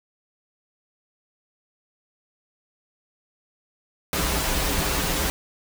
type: noise with comb filter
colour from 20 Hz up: pink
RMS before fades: -24 dBFS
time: 4.13-5.3 s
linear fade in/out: 0 ms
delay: 8.5 ms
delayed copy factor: -0.9
effects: none